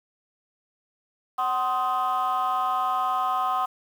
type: chord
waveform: sine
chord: C diminished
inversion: second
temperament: just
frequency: 753.5 / 1046.5 / 1255.8 Hz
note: Gb5 / C6 / Eb6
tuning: +31 / 0 / +16 cents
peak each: -25 dBFS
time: 1.38-3.66 s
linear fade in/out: 10 ms
effects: tanh soft clip ceiling -18 dBFS + 8-bit

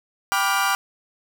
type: chord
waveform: 35% pulse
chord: G dominant seventh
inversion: none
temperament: equal with one note detuned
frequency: 784 / 987.8 / 1174.7 / 1419.7 Hz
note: G5 / B5 / D6 / F6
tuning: 0 / 0 / 0 / +28 cents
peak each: -23 / -25 / -22 / -22 dBFS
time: 0.32-0.75 s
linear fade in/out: 0 ms
effects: none

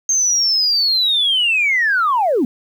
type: linear sweep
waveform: sine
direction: down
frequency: 6400 to 220 Hz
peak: -12 dBFS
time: 0.09-2.45 s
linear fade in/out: 2 ms
effects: tanh soft clip ceiling -8 dBFS + 8-bit

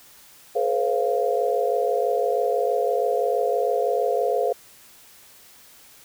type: tone cluster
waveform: sine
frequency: 425.7 / 488.9 / 535 / 694 Hz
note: G#4 / B4 / C5 / F5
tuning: +43 / -18 / +38 / -11 cents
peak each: -25 dBFS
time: 0.55-4.53 s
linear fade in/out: 10 ms
effects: white hiss -50 dBFS RMS until 6.04 s

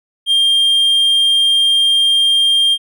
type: tone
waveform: triangle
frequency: 3200 Hz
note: G7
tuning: 35 cents sharp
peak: -8 dBFS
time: 0.26-2.78 s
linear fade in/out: 50 ms
effects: none

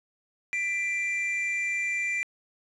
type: tone pair together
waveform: triangle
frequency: 1987 / 2363 Hz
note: B6 / D7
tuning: +10 / +10 cents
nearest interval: minor third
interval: 300 cents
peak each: -30 / -26 dBFS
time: 0.53-2.23 s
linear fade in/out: 0 ms
effects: resampled to 24000 Hz + 9-bit

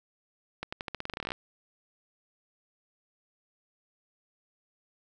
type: accelerating click train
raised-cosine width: 0.3 ms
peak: -18 dBFS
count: 17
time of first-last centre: 0.63-1.319 s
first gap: 95 ms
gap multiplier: 0.88
effects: none

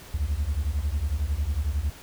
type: beating tone pair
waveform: sine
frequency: 67.3 / 78.3 Hz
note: C2 / D#2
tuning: +49 / +11 cents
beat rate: 11 Hz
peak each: -25 dBFS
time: 0.14-1.9 s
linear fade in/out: 5 ms
effects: tanh soft clip ceiling -20 dBFS + pink hiss -46 dBFS RMS until 2.02 s

